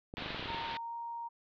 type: clicks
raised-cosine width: 2 ms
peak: -30 dBFS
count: 11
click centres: 0.139 / 0.182 / 0.223 / 0.261 / 0.305 / 0.346 / 0.395 / 0.427 / 0.458 / 0.503 / 0.546 s
type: low-pass noise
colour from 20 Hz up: white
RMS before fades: -42 dBFS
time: 0.17-0.77 s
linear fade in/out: 0 ms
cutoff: 4000 Hz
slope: 48 dB/octave
type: tone with pitch glide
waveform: sine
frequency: 923 to 933.7 Hz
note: A#5 to A#5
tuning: -17 to +3 cents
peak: -38 dBFS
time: 0.47-1.29 s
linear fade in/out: 20 ms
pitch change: +20 cents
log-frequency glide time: 0.75-0.95 s
effects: none